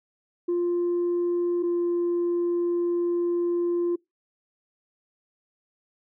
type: tone pair in turn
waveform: sine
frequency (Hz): 349.2 / 347.2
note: F4 / F4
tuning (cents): 0 / -10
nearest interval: unison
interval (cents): 10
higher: first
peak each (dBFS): -20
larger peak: neither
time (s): 0.48-1.63 / 1.63-3.96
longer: second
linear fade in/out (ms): 10
effects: noise-tail reverb RT60 0.2 s tail -26 dB re dry + tanh soft clip ceiling -20 dBFS